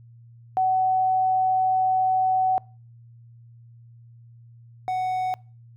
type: tone pair in turn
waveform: sine / triangle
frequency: 751 / 742.8 Hz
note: F#5 / F#5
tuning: +26 / +7 cents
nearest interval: unison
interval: 19 cents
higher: first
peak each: -18 / -21 dBFS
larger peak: first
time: 0.57-2.58 / 4.88-5.34 s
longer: first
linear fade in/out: 0 ms
effects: noise-tail reverb RT60 0.4 s tail -26 dB re dry + added 117 Hz sine -46 dBFS peak until 5.76 s